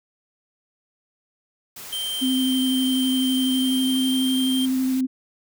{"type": "noise", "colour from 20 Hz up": "white", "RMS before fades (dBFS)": -38, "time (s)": [1.76, 5.01], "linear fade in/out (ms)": 5}
{"type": "tone with pitch glide", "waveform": "square", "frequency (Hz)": [3136, 3174], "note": ["G7", "G7"], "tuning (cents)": [0, 21], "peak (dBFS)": -26, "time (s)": [1.92, 4.66], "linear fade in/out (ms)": 10, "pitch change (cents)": 21, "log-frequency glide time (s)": [3.4, 4.34]}
{"type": "tone with vibrato", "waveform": "sine", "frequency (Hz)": 260, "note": "C4", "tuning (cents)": -11, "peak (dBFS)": -19, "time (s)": [2.21, 5.07], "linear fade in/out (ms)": 20, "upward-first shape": "square", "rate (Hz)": 12, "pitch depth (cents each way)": 12}
{"effects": []}